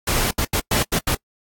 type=noise bursts at uneven times; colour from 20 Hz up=pink; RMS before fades=-20 dBFS; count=6; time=0.07-0.31 / 0.38-0.45 / 0.53-0.6 / 0.71-0.83 / 0.92-0.99 / 1.07-1.15 s; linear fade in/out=5 ms; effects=noise-tail reverb RT60 0.1 s tail -26 dB re dry + AAC 64 kbps